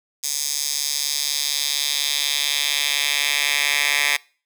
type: tone with high-pass filter sweep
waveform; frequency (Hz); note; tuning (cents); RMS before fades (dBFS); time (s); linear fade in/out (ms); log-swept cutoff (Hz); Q
10% pulse; 144.2; D3; -31; -22; 0.23-4.17; 10; 6100 to 2100; 1.7
effects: noise-tail reverb RT60 0.4 s tail -24 dB re dry